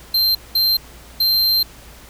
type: tone bursts at uneven times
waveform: square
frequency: 4147 Hz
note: C8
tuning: 16 cents flat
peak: -14 dBFS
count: 3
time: 0.14-0.35 / 0.55-0.77 / 1.2-1.63 s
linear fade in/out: 5 ms
effects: added 58 Hz sine -43 dBFS peak until 2.09 s + pink hiss -43 dBFS RMS until 2.09 s